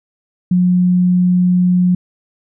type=tone; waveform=sine; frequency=180 Hz; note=F#3; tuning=47 cents flat; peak=-9 dBFS; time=0.51-1.95 s; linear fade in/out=5 ms; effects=none